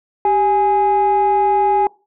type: tone pair together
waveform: sine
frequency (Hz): 390.9 / 830.6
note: G4 / G#5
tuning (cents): -5 / 0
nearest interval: octave + minor second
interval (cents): 1305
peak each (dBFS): -16 / -11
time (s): 0.25-1.87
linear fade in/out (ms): 2
effects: noise-tail reverb RT60 0.3 s tail -23 dB re dry + tanh soft clip ceiling -8 dBFS